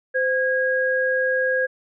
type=tone pair together; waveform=sine; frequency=516.6 / 1640 Hz; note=C5 / G#6; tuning=-22 / -22 cents; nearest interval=octave + minor sixth; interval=2000 cents; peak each=-21 dBFS; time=0.14-1.67 s; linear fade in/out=20 ms; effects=none